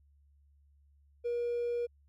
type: tone with hard clipping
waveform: triangle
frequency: 477.7 Hz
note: A#4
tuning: 42 cents sharp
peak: -31 dBFS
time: 1.24-1.87 s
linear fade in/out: 20 ms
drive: 4 dB
effects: added 71 Hz sine -62 dBFS peak until 2.08 s